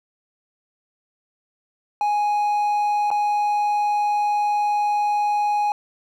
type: tone with dropouts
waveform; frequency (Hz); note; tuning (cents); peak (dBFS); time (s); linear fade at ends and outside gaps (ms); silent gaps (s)
triangle; 830.6; G#5; 0; -16; 2.01-5.72; 1; 3.104-3.113
effects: none